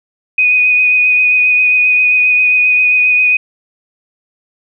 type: tone with vibrato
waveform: sine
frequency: 2489 Hz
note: D#7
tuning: in tune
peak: -7 dBFS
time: 0.38-3.37 s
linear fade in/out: 5 ms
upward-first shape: triangle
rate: 7.5 Hz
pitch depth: 20 cents each way
effects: none